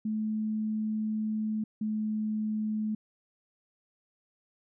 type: tone pair in turn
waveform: sine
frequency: 216.2 / 215.1 Hz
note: A3 / A3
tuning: -30 / -39 cents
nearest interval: unison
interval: 9 cents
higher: first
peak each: -28 dBFS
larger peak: neither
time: 0.05-1.64 / 1.81-2.95 s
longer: first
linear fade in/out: 5 ms
effects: none